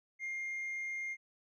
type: tone with tanh clipping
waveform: triangle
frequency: 2118 Hz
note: C7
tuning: 21 cents sharp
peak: -37 dBFS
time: 0.19-1.17 s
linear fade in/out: 50 ms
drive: 6 dB
effects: none